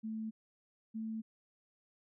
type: tone pair in turn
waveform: sine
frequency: 220 / 221.4 Hz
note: A3 / A3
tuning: 0 / +11 cents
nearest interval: unison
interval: 11 cents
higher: second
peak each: -37 / -37 dBFS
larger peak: neither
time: 0.03-0.31 / 0.94-1.22 s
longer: neither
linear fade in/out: 20 ms
effects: none